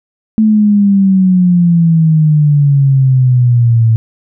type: exponential sweep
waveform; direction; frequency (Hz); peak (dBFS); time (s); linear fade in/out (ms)
sine; down; 220 to 111.5; -5; 0.38-3.96; 0
effects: none